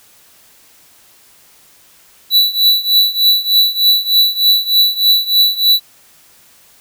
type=tone with tremolo; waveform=square; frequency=3951 Hz; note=B7; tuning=in tune; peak=-6 dBFS; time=2.3-5.8 s; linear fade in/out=50 ms; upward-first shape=triangle; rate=3.3 Hz; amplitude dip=90%; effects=white hiss -47 dBFS RMS until 6.8 s